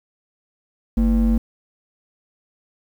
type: ring-modulated tone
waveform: triangle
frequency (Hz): 138.8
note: C#3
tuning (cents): +3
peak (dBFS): -9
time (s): 0.97-1.38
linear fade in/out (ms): 5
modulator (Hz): 89.1
effects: 8-bit

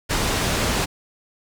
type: low-pass noise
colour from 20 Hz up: pink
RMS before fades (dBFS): -22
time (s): 0.09-0.86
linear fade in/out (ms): 20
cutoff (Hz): 9000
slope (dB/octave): 12
effects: none

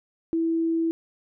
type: tone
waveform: sine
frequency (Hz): 328.8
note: E4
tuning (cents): -4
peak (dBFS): -21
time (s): 0.33-0.91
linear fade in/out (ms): 0
effects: none

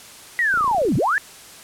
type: linear two-way sweep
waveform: sine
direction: down then up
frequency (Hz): 1975.5 to 103.2 to 1802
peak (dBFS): -16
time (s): 0.39-1.18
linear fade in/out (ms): 0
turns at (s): 0.96
type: click train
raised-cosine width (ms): 2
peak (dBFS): -23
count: 14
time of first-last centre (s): 0.54-0.99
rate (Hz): 28.9
effects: white hiss -42 dBFS RMS until 1.63 s + low-pass 11000 Hz 12 dB/octave

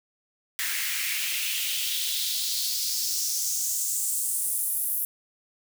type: noise with high-pass filter sweep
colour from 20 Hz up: white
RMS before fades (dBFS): -28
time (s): 0.59-5.05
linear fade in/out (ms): 0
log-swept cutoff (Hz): 1800 to 12000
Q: 2.8
effects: none

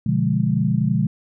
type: chord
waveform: sine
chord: B diminished seventh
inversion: none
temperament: equal with one note detuned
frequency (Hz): 123.47 / 146.83 / 175.93 / 207.7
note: B2 / D3 / F3 / Ab3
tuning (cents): 0 / 0 / +13 / 0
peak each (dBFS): -22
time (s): 0.06-1.07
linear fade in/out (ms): 5
effects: none

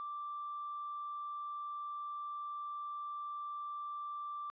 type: tone with hard clipping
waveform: triangle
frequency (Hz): 1174.7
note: D6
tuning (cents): 0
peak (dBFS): -40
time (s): 0-4.5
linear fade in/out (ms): 0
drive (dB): 4
effects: resampled to 11025 Hz

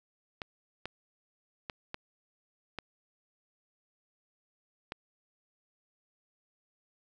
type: clicks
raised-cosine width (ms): 0.3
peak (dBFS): -21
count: 6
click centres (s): 0.418 / 0.856 / 1.698 / 1.944 / 2.787 / 4.921
effects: none

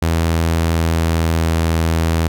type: tone with pitch glide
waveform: sawtooth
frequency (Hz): 82.41 to 81.89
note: E2 to E2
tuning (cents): 0 to -11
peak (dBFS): -10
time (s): 0.02-2.28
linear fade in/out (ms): 5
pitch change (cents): -11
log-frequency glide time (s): 0.59-1.37
effects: none

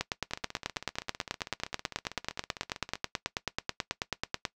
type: two click trains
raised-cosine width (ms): 0.2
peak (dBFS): -12 / -22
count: 42 / 42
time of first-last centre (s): 0.01-4.452 / 0.31-2.955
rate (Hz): 9.23 / 15.5
effects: noise-tail reverb RT60 0.1 s tail -18 dB re dry

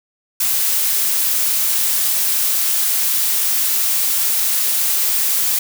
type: noise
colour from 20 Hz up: blue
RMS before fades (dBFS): -17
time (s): 0.4-5.59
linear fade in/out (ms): 5
effects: none

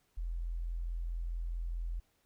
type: tone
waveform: sine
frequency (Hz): 42.32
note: E1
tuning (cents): +46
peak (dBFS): -34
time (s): 0.17-2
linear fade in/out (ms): 10
effects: pink hiss -74 dBFS RMS until 2.25 s

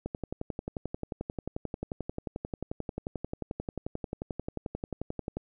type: click train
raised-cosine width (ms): 2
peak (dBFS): -20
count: 61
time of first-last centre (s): 0.06-5.37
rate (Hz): 11.3
effects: none

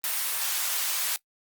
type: high-pass noise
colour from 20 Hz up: white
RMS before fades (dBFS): -28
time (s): 0.04-1.16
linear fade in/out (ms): 0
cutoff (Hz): 890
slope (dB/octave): 12
effects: noise-tail reverb RT60 0.1 s tail -22 dB re dry + Opus 32 kbps

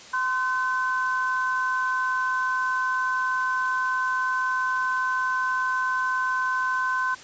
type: tone pair together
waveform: sine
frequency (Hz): 1033 / 1521.6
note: C6 / F#6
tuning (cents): -22 / +48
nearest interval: perfect fifth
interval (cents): 670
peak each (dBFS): -25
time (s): 0.13-7.15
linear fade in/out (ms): 10
effects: white hiss -44 dBFS RMS until 7.23 s + resampled to 16000 Hz

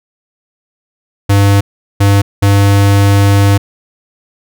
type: tone bursts at uneven times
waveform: square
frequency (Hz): 100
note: G2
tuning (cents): +35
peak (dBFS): -6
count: 3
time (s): 1.29-1.61 / 2-2.22 / 2.42-3.58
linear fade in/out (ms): 10
effects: none

